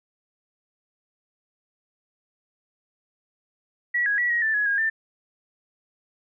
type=tone with pitch steps; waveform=sine; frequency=1932 / 1658 / 1938 / 1892 / 1767 / 1682 / 1631 / 1784 Hz; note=B6 / G#6 / B6 / A#6 / A6 / G#6 / G#6 / A6; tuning=-39 / -3 / -33 / +25 / +7 / +22 / -32 / +23 cents; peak=-20 dBFS; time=3.94-4.9 s; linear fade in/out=10 ms; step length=120 ms; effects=none